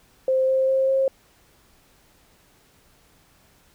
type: tone with pitch steps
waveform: sine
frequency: 523.3 / 527.2 / 531.2 / 535.2 Hz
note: C5 / C5 / C5 / C5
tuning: 0 / +13 / +26 / +39 cents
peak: -17 dBFS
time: 0.28-1.08 s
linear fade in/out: 2 ms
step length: 200 ms
effects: pink hiss -58 dBFS RMS until 3.74 s